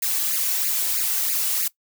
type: noise with flanger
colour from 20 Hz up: blue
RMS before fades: -23 dBFS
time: 0.02-1.68 s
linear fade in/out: 5 ms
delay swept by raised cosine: 0.43 to 2.73 ms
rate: 3.1 Hz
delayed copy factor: +1
effects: noise-tail reverb RT60 0.1 s tail -19 dB re dry